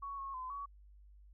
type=tone with pitch steps; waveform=sine; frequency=1115 / 1093 / 1023 / 1126 Hz; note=C#6 / C#6 / C6 / C#6; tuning=+10 / -25 / -39 / +27 cents; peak=-40 dBFS; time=0.02-0.66 s; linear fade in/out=10 ms; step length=160 ms; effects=added 50 Hz sine -56 dBFS peak until 1.33 s